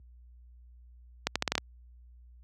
accelerating click train, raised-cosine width 0.2 ms, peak -9 dBFS, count 7, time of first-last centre 1.27-1.58 s, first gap 86 ms, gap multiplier 0.79, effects added 60 Hz sine -42 dBFS peak until 2.43 s + high-pass 100 Hz 12 dB/octave

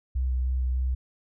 sine tone with vibrato, 63.6 Hz, C2, 48 cents flat, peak -23 dBFS, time 0.15-0.95 s, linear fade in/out 10 ms, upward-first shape square, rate 3.3 Hz, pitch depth 13 cents each way, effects none

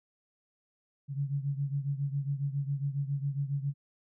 sine beating tone pair, 138.59 / 145.89 Hz, C#3 / D3, 0 / -11 cents, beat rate 7.3 Hz, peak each -31 / -35 dBFS, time 1.08-3.74 s, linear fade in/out 50 ms, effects none

